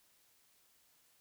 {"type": "silence", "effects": ["white hiss -70 dBFS RMS until 1.2 s"]}